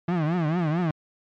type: tone with vibrato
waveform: 35% pulse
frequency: 164.81 Hz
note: E3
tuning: in tune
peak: -20 dBFS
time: 0.08-0.91 s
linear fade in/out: 5 ms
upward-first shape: triangle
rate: 4.5 Hz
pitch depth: 200 cents each way
effects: low-pass 2000 Hz 12 dB/octave + MP3 64 kbps